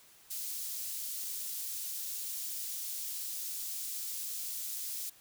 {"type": "high-pass noise", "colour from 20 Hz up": "white", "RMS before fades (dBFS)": -39, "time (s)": [0.3, 5.1], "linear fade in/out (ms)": 10, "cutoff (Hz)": 5000, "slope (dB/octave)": 12, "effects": ["white hiss -60 dBFS RMS until 5.2 s"]}